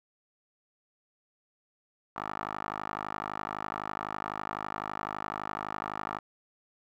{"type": "tone with band-pass filter", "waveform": "10% pulse", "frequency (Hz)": 51.91, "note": "G#1", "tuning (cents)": 0, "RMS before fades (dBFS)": -37, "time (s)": [2.16, 6.19], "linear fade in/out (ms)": 5, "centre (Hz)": 1100, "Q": 3.1, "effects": []}